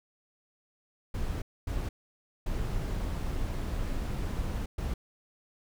brown noise bursts at uneven times, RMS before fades -32 dBFS, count 4, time 1.14-1.42 / 1.67-1.89 / 2.46-4.66 / 4.78-4.94 s, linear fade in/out 5 ms, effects none

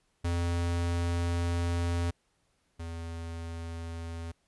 square tone pair in turn, 86 / 83.36 Hz, F2 / E2, -26 / +20 cents, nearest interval minor second, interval 54 cents, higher first, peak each -28 / -37 dBFS, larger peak first, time 0.24-2.11 / 2.79-4.32 s, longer first, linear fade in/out 10 ms, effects pink hiss -73 dBFS RMS until 4.47 s + resampled to 24000 Hz

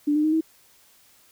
sine tone with pitch steps, 293.7 / 302.3 / 311.2 / 320.3 Hz, D4 / D#4 / D#4 / E4, 0 / -50 / 0 / -50 cents, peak -18 dBFS, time 0.07-0.41 s, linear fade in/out 10 ms, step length 85 ms, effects white hiss -57 dBFS RMS until 1.31 s

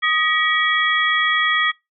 sine tone cluster, 1243 / 1918 / 2277 / 3317 Hz, D#6 / A#6 / C#7 / G#7, -2 / +49 / +46 / -3 cents, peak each -21 / -18 / -26 / -23 dBFS, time 0.02-1.72 s, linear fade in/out 20 ms, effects noise-tail reverb RT60 0.2 s tail -24 dB re dry

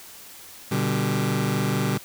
sawtooth chord, G major, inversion first, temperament just, 122.5 / 147 / 196 Hz, B2 / D3 / G3, -14 / +2 / 0 cents, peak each -22 dBFS, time 0.71-1.98 s, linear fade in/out 10 ms, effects white hiss -44 dBFS RMS until 2.04 s

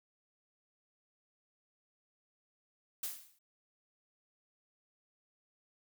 blue noise with exponential decay, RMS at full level -35 dBFS, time 3.03-3.39 s, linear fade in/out 5 ms, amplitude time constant 77 ms, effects none

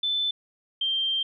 sine tone pair in turn, 3520 / 3160 Hz, A7 / G7, 0 / +13 cents, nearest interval major second, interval 187 cents, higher first, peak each -23 dBFS, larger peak neither, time 0.03-0.31 / 0.81-1.23 s, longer second, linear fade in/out 5 ms, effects none

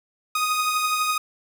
sawtooth beating tone pair, 1244.5 / 1256.5 Hz, D#6 / D#6, 0 / +17 cents, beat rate 12 Hz, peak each -18 / -26 dBFS, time 0.35-1.18 s, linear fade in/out 5 ms, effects none

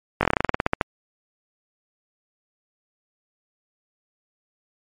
slowing click train, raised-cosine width 0.5 ms, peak -3 dBFS, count 15, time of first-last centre 0.21-0.812 s, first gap 20 ms, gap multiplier 1.11, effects MP3 64 kbps

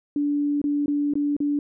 sine tone with dropouts, 290 Hz, D4, 22 cents flat, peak -20 dBFS, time 0.16-1.59 s, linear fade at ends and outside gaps 2 ms, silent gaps 0.616-0.64 / 0.86-0.88 / 1.137-1.154 / 1.366-1.403 s, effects none

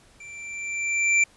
square tone with level ramp, 2349 Hz, D7, in tune, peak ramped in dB -41 to -16 dBFS, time 0.2-1.24 s, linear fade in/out 5 ms, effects pink hiss -56 dBFS RMS until 1.36 s + resampled to 24000 Hz

